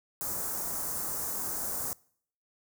white band-stop noise, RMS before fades -34 dBFS, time 0.21-1.93 s, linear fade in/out 0 ms, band 1400 to 6400 Hz, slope 24 dB/octave, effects noise-tail reverb RT60 0.6 s tail -24 dB re dry

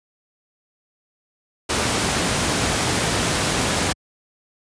pink noise, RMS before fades -20 dBFS, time 1.69-3.93 s, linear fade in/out 10 ms, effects high-pass 80 Hz 12 dB/octave + resampled to 22050 Hz

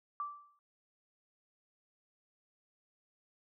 sine tone with exponential decay, 1167 Hz, D6, 11 cents flat, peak -33 dBFS, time 0.2-0.59 s, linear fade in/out 1 ms, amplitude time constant 84 ms, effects none

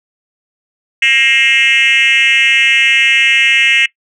sine tone with frequency modulation, 2380 Hz, D7, 22 cents sharp, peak -5 dBFS, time 1.02-3.86 s, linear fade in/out 5 ms, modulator 253 Hz, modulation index 2, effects noise-tail reverb RT60 0.1 s tail -21 dB re dry + tanh soft clip ceiling -5 dBFS

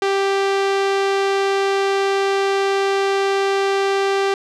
sawtooth tone, 392.6 Hz, G4, 3 cents sharp, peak -12 dBFS, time 0.02-4.34 s, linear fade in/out 2 ms, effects low-pass 5000 Hz 12 dB/octave

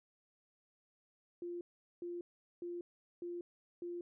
sine tone bursts, 348.4 Hz, F4, 4 cents flat, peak -40 dBFS, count 5, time 1.42-4.01 s, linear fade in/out 2 ms, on 190 ms, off 410 ms, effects none

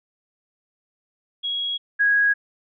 sine tone pair in turn, 3314 / 1652.6 Hz, G#7 / G#6, -4 / -9 cents, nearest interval octave, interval 1205 cents, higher first, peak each -23 / -15 dBFS, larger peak second, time 1.43-1.78 / 1.99-2.34 s, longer neither, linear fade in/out 20 ms, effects none

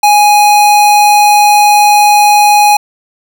square tone, 830.6 Hz, G#5, in tune, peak -4 dBFS, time 0.03-2.77 s, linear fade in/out 5 ms, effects none

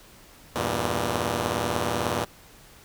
5% pulse chord, E diminished, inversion none, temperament just, 82.41 / 98.89 / 118.67 Hz, E2 / G2 / Bb2, 0 / +16 / +31 cents, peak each -19 / -20 / -17 dBFS, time 0.55-2.25 s, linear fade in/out 10 ms, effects pink hiss -51 dBFS RMS until 2.84 s

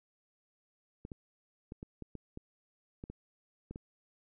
clicks, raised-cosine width 3 ms, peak -30 dBFS, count 11, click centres 1.051 / 1.118 / 1.721 / 1.829 / 2.023 / 2.153 / 2.374 / 3.039 / 3.1 / 3.71 / 3.759 s, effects none

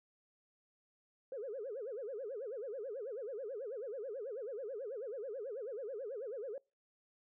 sine tone with vibrato, 477.2 Hz, A#4, 41 cents sharp, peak -39 dBFS, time 1.32-6.58 s, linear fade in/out 2 ms, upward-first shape sine, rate 9.2 Hz, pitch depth 280 cents each way, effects noise-tail reverb RT60 0.3 s tail -26 dB re dry + tanh soft clip ceiling -35 dBFS

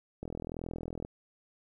click train, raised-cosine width 2 ms, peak -25 dBFS, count 35, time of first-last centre 0.23-1.049 s, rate 41.5 Hz, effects 11-bit

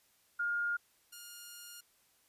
sine / 5% pulse tone pair in turn, 1417 / 1417 Hz, F6 / F6, +25 / +25 cents, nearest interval unison, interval 0 cents, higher neither, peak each -31 / -36 dBFS, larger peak first, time 0.39-0.77 / 1.12-1.81 s, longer second, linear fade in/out 10 ms, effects white hiss -70 dBFS RMS until 2.28 s + resampled to 32000 Hz

